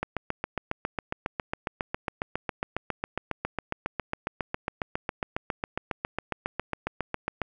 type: click train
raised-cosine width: 0.5 ms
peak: -13 dBFS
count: 55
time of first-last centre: 0.03-7.417 s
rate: 7.31 Hz
effects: none